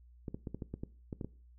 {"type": "clicks", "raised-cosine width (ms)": 3, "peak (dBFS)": -26, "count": 10, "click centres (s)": [0.282, 0.345, 0.472, 0.546, 0.622, 0.74, 0.835, 1.128, 1.212, 1.246], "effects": ["noise-tail reverb RT60 0.4 s tail -20 dB re dry", "added 60 Hz sine -56 dBFS peak until 1.58 s"]}